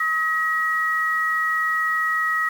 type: tone pair together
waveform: sine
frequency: 1273 / 1908.2 Hz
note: D#6 / A#6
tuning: +39 / +40 cents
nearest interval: perfect fifth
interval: 701 cents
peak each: -23 / -21 dBFS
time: 0-2.49 s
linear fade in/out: 5 ms
effects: 7-bit